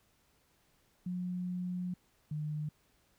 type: tone pair in turn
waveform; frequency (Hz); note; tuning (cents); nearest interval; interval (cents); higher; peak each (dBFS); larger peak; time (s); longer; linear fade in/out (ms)
sine; 180 / 151.36; F#3 / D#3; -47 / -47; minor third; 300; first; -34 / -34; neither; 1.06-1.94 / 2.31-2.69; first; 5
effects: pink hiss -71 dBFS RMS until 3.18 s